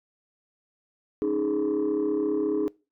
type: chord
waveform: sine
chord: C# suspended second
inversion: none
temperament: just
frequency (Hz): 277.2 / 311.8 / 415.8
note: C#4 / D#4 / G#4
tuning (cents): 0 / +4 / +2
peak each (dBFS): -30 / -25 / -24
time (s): 1.22-2.68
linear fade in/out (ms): 0
effects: noise-tail reverb RT60 0.3 s tail -24 dB re dry + tanh soft clip ceiling -19 dBFS